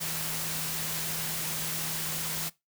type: tone in noise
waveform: sine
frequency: 160.2 Hz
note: E3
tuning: 49 cents flat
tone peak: -41 dBFS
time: 0-2.5 s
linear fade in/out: 20 ms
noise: white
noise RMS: -33 dBFS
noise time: 0-2.5 s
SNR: -11 dB
effects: noise-tail reverb RT60 0.2 s tail -20 dB re dry